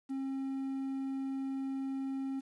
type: tone with quantisation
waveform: triangle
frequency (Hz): 269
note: C4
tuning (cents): +48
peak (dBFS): -32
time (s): 0.09-2.41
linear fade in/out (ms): 20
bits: 10
effects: resampled to 24000 Hz